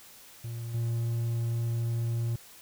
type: tone with level steps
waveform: triangle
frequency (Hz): 116.54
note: A#2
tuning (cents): 0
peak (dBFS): -32 / -25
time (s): 0.44-2.36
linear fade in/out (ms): 5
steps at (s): 0.74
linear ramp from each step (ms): 5
effects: white hiss -52 dBFS RMS until 2.61 s